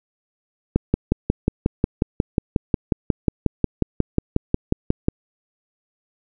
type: click train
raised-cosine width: 3 ms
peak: -3 dBFS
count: 25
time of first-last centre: 0.76-5.084 s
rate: 5.55 Hz
effects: none